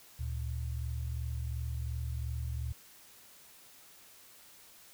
sine tone pair together, 72.5 / 115.31 Hz, D2 / A#2, -22 / -18 cents, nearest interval minor sixth, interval 804 cents, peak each -35 / -38 dBFS, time 0.19-2.73 s, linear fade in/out 10 ms, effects white hiss -57 dBFS RMS until 4.93 s

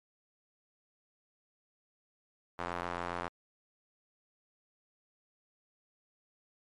square tone with band-pass filter, 43.65 Hz, F1, in tune, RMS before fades -38 dBFS, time 2.58-3.29 s, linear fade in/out 20 ms, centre 1100 Hz, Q 1.3, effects MP3 64 kbps

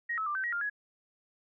sine tone with pitch steps, 1883 / 1297 / 1186 / 1543 / 1900 / 1402 / 1675 Hz, A#6 / E6 / D6 / G6 / A#6 / F6 / G#6, +17 / -28 / +17 / -28 / +33 / +6 / +14 cents, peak -30 dBFS, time 0.09-0.699 s, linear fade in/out 10 ms, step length 87 ms, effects none

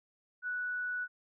sine tone, 1477 Hz, F#6, 3 cents flat, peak -33 dBFS, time 0.42-1.08 s, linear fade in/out 50 ms, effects none

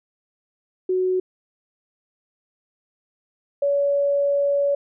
sine tone pair in turn, 370 / 566.3 Hz, F#4 / C#5, 0 / +37 cents, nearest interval perfect fifth, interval 737 cents, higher second, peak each -18 / -17 dBFS, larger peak second, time 0.89-1.2 / 3.62-4.75 s, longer second, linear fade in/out 5 ms, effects none

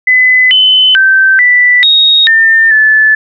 sine tone with pitch steps, 2014 / 3034 / 1552 / 1975 / 3752 / 1802 / 1739 Hz, B6 / F#7 / G6 / B6 / A#7 / A6 / A6, +33 / +43 / -18 / 0 / +11 / +41 / -21 cents, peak -3 dBFS, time 0.07-3.15 s, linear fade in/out 5 ms, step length 440 ms, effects none

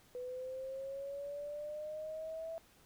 sine linear sweep, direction up, 493.9 to 659.3 Hz, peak -40 dBFS, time 0.15-2.58 s, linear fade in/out 0 ms, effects pink hiss -65 dBFS RMS until 2.85 s

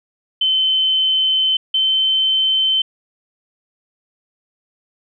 sine tone pair in turn, 3067 / 3082 Hz, G7 / G7, -38 / -30 cents, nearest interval unison, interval 8 cents, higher second, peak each -13 dBFS, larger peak neither, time 0.41-1.57 / 1.74-2.82 s, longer first, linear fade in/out 5 ms, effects none

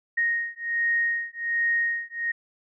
sine beating tone pair, 1864.7 / 1866 Hz, A#6 / A#6, 0 / +1 cents, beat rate 1.3 Hz, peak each -26 dBFS, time 0.17-2.32 s, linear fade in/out 10 ms, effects none

